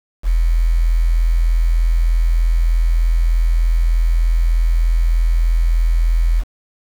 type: tone with quantisation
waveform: sine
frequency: 41.64 Hz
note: E1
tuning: 18 cents sharp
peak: -11 dBFS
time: 0.23-6.44 s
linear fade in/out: 50 ms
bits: 6
effects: none